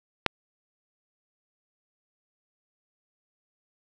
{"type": "click", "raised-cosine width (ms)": 0.3, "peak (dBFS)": -4, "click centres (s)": 0.263, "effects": []}